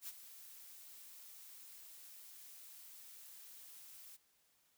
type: noise with ADSR envelope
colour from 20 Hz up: blue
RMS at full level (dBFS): -45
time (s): 0.01-4.17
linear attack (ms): 69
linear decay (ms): 36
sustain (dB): -11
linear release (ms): 16
effects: white hiss -75 dBFS RMS until 4.77 s